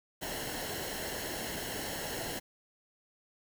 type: noise with comb filter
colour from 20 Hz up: pink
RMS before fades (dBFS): -38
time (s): 0.21-2.4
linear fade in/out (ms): 20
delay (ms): 0.83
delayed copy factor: -0.65
effects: none